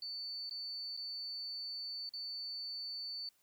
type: tone with dropouts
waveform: sine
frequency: 4500 Hz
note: C#8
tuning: 25 cents sharp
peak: -40 dBFS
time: 0.02-3.29 s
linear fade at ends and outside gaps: 2 ms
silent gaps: 0.496-0.509 / 0.967-0.973 / 2.092-2.136 s
effects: white hiss -73 dBFS RMS until 3.42 s